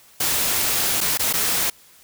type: noise with dropouts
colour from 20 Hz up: white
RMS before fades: -21 dBFS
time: 0.2-1.7 s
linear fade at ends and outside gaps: 5 ms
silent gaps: 1.006-1.011 / 1.175-1.193 / 1.328-1.336 s
effects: white hiss -51 dBFS RMS until 2.03 s